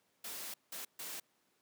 white noise bursts at uneven times, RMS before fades -44 dBFS, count 3, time 0.24-0.54 / 0.72-0.85 / 0.99-1.2 s, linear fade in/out 5 ms, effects pink hiss -75 dBFS RMS until 1.61 s + high-pass 200 Hz 12 dB/octave

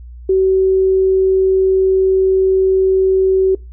sine tone, 379.7 Hz, F#4, 45 cents sharp, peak -9 dBFS, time 0.29-3.55 s, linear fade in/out 5 ms, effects noise-tail reverb RT60 0.2 s tail -22 dB re dry + added 60 Hz sine -31 dBFS peak until 3.72 s

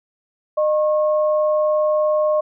sine tone pair together, 610.5 / 1086 Hz, D#5 / C#6, -33 / -36 cents, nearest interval minor seventh, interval 997 cents, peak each -15 / -25 dBFS, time 0.57-2.41 s, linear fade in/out 10 ms, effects none

